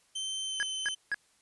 sawtooth tone with pitch glide, 3100 to 3066 Hz, G7 to G7, -20 to -39 cents, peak -30 dBFS, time 0.15-0.95 s, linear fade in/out 10 ms, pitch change -19 cents, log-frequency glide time 0.45-0.59 s
triangle tone bursts, 1661.2 Hz, G#6, in tune, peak -26 dBFS, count 3, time 0.6-1.144 s, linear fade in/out 0 ms, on 28 ms, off 230 ms
effects white hiss -67 dBFS RMS until 1.41 s + resampled to 24000 Hz

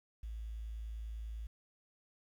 sine tone with quantisation, 55 Hz, A1, in tune, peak -40 dBFS, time 0.23-1.47 s, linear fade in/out 5 ms, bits 11, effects none

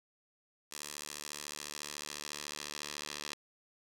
10% pulse tone with band-pass filter sweep, 74 Hz, D2, 14 cents sharp, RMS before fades -44 dBFS, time 0.71-3.34 s, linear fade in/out 10 ms, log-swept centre 7700 to 4800 Hz, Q 0.97, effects none

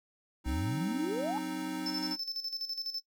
square chord, C diminished, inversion second, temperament equal, 185 / 261.6 / 311.1 Hz, Gb3 / C4 / Eb4, 0 / 0 / 0 cents, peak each -43 / -40 / -37 dBFS, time 0.44-2.17 s, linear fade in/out 50 ms
sine exponential sweep, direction up, 60 to 891 Hz, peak -32 dBFS, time 0.46-1.38 s, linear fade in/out 0 ms
triangle tone with tremolo, 5274 Hz, E8, in tune, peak -32 dBFS, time 1.86-3 s, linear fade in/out 2 ms, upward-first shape square, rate 12 Hz, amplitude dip 70%
effects noise-tail reverb RT60 0.1 s tail -17 dB re dry

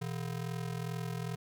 square ring-modulated tone, 143.2 Hz, D3, 43 cents flat, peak -33 dBFS, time 0.01-1.36 s, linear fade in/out 10 ms, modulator 21.2 Hz, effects none

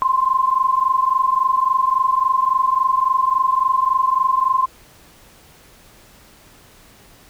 sine tone pair together, 1036.4 / 1060 Hz, C6 / C6, -17 / +22 cents, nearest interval unison, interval 39 cents, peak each -17 dBFS, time 0.02-4.66 s, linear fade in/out 0 ms, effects pink hiss -48 dBFS RMS until 7.29 s

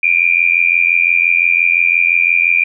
sine tone with amplitude modulation, 2397 Hz, D7, 35 cents sharp, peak -5 dBFS, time 0.03-2.64 s, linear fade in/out 5 ms, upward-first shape sine, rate 85.8 Hz, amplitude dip 95%, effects none

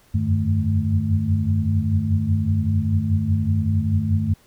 sine tone cluster, 86.6 / 92.6 / 97.6 / 151 / 218.5 Hz, F2 / F#2 / G2 / D3 / A3, -14 / +2 / -7 / +48 / -12 cents, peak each -28 / -25 / -20 / -27 / -24 dBFS, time 0.14-4.34 s, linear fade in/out 10 ms, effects pink hiss -56 dBFS RMS until 4.46 s

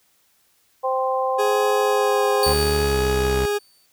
harmonic tone, 260.9 Hz, C4, 5 cents flat, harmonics 2 / 3 / 4, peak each -22 / -24 / -25 dBFS, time 0.83-2.54 s, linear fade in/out 20 ms
40% pulse tone with vibrato, 415.3 Hz, G#4, in tune, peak -19 dBFS, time 1.38-3.59 s, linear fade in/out 20 ms, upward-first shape sine, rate 0.79 Hz, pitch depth 12 cents each way
sawtooth tone with exponential decay, 4552 Hz, C#8, 45 cents sharp, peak -17 dBFS, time 2.43-3.86 s, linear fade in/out 1 ms, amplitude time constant 310 ms
sawtooth tone with pitch glide, 74.3 to 65.06 Hz, D2 to C2, +21 to -9 cents, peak -18 dBFS, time 2.46-3.46 s, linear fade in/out 10 ms, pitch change -230 cents, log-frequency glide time 2.8-2.99 s
effects white hiss -62 dBFS RMS until 3.92 s

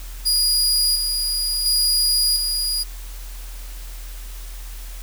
sawtooth tone with tremolo, 4881 Hz, D#8, 34 cents flat, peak -13 dBFS, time 0.25-2.84 s, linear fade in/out 20 ms, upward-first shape square, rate 0.71 Hz, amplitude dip 40%, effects added 41 Hz sine -31 dBFS peak until 5.02 s + white hiss -42 dBFS RMS until 5.02 s

